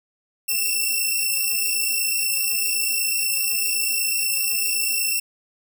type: tone pair together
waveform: 5% pulse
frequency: 2673 / 2701 Hz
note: E7 / E7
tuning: +23 / +42 cents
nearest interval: unison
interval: 19 cents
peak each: -14 dBFS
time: 0.48-5.2 s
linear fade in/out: 10 ms
effects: none